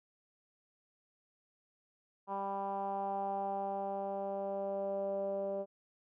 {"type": "tone with low-pass filter sweep", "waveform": "10% pulse", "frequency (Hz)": 197.1, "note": "G3", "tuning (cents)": 10, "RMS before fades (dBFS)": -37, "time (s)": [2.27, 5.66], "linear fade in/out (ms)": 50, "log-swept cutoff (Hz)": [930, 550], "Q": 5.1, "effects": []}